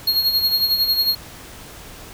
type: tone with tremolo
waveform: square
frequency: 4279 Hz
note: C8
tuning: 38 cents sharp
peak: -14 dBFS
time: 0.07-1.15 s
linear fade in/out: 5 ms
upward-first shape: sine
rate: 11 Hz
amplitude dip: 60%
effects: pink hiss -39 dBFS RMS until 2.13 s